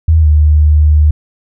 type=tone with pitch glide; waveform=sine; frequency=80.2 to 75.7 Hz; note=E2 to D#2; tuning=-47 to -47 cents; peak=-4 dBFS; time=0.08-1.11 s; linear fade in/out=5 ms; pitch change=-100 cents; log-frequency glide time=0.2-0.27 s; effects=none